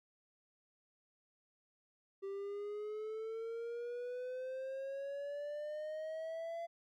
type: exponential sweep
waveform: triangle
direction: up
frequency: 390 to 680 Hz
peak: -38 dBFS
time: 2.22-6.67 s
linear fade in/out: 20 ms
effects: none